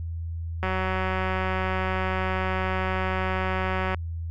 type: click train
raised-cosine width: 0.5 ms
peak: -13 dBFS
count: 621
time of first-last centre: 0.63-3.946 s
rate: 187 Hz
effects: added 83 Hz sine -29 dBFS peak until 4.3 s